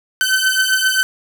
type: beating tone pair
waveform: sawtooth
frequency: 1525 / 1532.6 Hz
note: G6 / G6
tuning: -48 / -40 cents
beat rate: 7.6 Hz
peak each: -13 / -13 dBFS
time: 0.21-1.03 s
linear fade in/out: 0 ms
effects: none